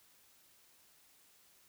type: silence
effects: white hiss -66 dBFS RMS until 1.68 s